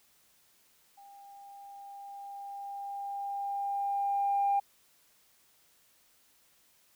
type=tone with level ramp; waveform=sine; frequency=800 Hz; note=G5; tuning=35 cents sharp; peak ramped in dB=-51 to -23 dBFS; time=0.97-4.6 s; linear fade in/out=10 ms; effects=tanh soft clip ceiling -20 dBFS + white hiss -66 dBFS RMS until 6.95 s